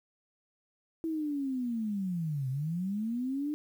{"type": "linear two-way sweep", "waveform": "sine", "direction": "down then up", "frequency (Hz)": [329.3, 127.3, 303.7], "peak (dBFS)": -30, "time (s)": [1.04, 3.54], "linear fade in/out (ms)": 0, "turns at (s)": 2.49, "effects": ["10-bit"]}